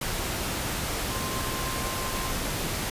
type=tone in noise; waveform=sine; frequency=1048 Hz; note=C6; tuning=2 cents sharp; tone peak=-36 dBFS; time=1.1-2.32 s; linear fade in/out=5 ms; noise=pink; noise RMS=-30 dBFS; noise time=0.01-2.9 s; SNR=-9 dB; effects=resampled to 32000 Hz